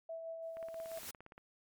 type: tone with tremolo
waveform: sine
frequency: 656 Hz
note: E5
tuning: 9 cents flat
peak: -40 dBFS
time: 0.09-0.99 s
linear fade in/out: 5 ms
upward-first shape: sine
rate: 6 Hz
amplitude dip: 35%
type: noise with exponential growth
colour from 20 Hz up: white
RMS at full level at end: -44 dBFS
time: 0.42-1.11 s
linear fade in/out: 5 ms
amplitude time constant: 150 ms
type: click train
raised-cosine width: 0.5 ms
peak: -38 dBFS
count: 15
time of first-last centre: 0.57-1.379 s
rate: 17.3 Hz
effects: MP3 96 kbps